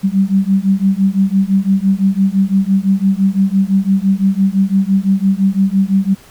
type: beating tone pair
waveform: sine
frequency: 191.1 / 197 Hz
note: G3 / G3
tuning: -44 / +9 cents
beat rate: 5.9 Hz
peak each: -13 dBFS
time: 0.03-6.15 s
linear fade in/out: 20 ms
effects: pink hiss -43 dBFS RMS until 6.3 s